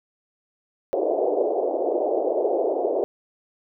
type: band-pass noise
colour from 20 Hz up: pink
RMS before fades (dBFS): -23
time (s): 0.93-3.04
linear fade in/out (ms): 0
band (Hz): 350 to 700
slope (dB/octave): 48
effects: none